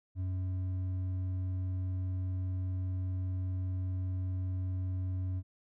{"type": "tone with hard clipping", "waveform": "sine", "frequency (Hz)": 92.5, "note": "F#2", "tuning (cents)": 0, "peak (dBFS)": -33, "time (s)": [0.15, 5.43], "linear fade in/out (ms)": 50, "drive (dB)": 4, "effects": []}